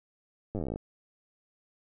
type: slowing click train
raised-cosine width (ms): 2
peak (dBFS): -21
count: 16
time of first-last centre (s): 0.55-0.759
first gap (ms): 9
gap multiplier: 1.06
effects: none